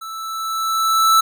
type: tone with level ramp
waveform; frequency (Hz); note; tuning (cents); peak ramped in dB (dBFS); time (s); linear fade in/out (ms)
square; 1318.5; E6; 0; -30 to -10; 0.01-1.21; 10
effects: none